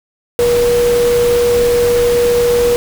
sine tone in noise, 480 Hz, B4, 49 cents flat, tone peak -9 dBFS, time 0.39-2.76 s, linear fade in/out 0 ms, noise pink, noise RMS -22 dBFS, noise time 0.39-2.76 s, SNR +10 dB, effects none

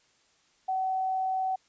sine tone, 756 Hz, F#5, 37 cents sharp, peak -26 dBFS, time 0.68-1.56 s, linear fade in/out 10 ms, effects white hiss -66 dBFS RMS until 1.68 s + resampled to 16000 Hz

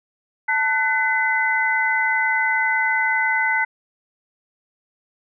sine tone cluster, 885 / 1501 / 2029 Hz, A5 / F#6 / B6, +10 / +24 / +46 cents, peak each -23 / -22 / -20 dBFS, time 0.48-3.65 s, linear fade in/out 10 ms, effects none

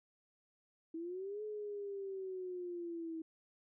sine linear two-way sweep, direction up then down, 320.4 to 428.1 to 320.4 Hz, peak -40 dBFS, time 0.94-3.22 s, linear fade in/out 5 ms, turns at 1.43 s, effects none

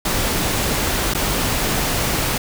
pink noise with dropouts, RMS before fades -20 dBFS, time 0.05-2.38 s, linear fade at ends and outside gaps 5 ms, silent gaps 1.138-1.147 s, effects none

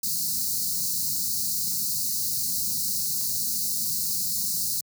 white band-stop noise, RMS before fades -27 dBFS, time 0.03-4.81 s, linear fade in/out 5 ms, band 240 to 4100 Hz, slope 96 dB/octave, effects high-pass 100 Hz 12 dB/octave

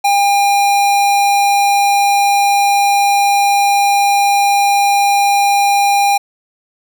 square tone, 804 Hz, G5, 44 cents sharp, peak -10 dBFS, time 0.04-6.18 s, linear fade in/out 10 ms, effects none

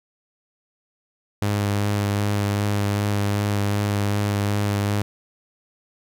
sawtooth tone with vibrato, 102.2 Hz, G#2, 27 cents flat, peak -16 dBFS, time 1.42-5.02 s, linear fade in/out 0 ms, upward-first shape sine, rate 2.6 Hz, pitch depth 15 cents each way, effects none

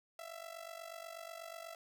sawtooth tone with amplitude modulation, 665 Hz, E5, 15 cents sharp, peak -39 dBFS, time 0.19-1.75 s, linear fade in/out 2 ms, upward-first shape sine, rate 48.2 Hz, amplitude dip 80%, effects none

